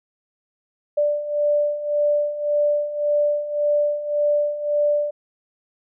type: beating tone pair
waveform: sine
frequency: 587.3 / 589.1 Hz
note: D5 / D5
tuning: 0 / +5 cents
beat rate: 1.8 Hz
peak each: -24 / -19 dBFS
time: 0.97-5.11 s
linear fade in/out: 10 ms
effects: none